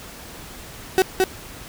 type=tone with echo; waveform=35% pulse; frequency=376.3 Hz; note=F#4; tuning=29 cents sharp; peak=-11 dBFS; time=0.98-1.02 s; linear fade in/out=0 ms; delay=220 ms; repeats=1; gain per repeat=-2 dB; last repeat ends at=1.24 s; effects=pink hiss -39 dBFS RMS until 1.68 s